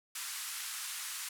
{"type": "band-pass noise", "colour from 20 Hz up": "white", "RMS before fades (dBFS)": -41, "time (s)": [0.15, 1.29], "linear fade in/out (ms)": 5, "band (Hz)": [1100, 12000], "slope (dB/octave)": 24, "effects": []}